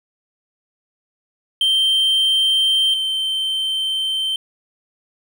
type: tone pair in turn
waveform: triangle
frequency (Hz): 3136 / 3111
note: G7 / G7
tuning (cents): 0 / -14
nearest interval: unison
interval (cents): 14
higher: first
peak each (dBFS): -12 / -17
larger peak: first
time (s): 1.61-2.94 / 2.94-4.36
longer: second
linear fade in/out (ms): 2
effects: none